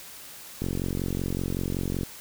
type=click train; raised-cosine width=3 ms; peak=-16 dBFS; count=65; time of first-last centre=0.62-2.033 s; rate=45.3 Hz; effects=white hiss -44 dBFS RMS until 2.2 s